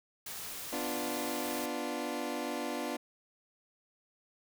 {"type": "noise", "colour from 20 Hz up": "white", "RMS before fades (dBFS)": -42, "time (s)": [0.26, 1.66], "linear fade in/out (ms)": 5}
{"type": "chord", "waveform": "20% pulse", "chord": "B diminished", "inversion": "none", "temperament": "equal", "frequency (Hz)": [246.9, 293.7, 349.2], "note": ["B3", "D4", "F4"], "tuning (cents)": [0, 0, 0], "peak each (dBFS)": [-34, -33, -35], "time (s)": [0.72, 2.97], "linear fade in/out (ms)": 10}
{"effects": []}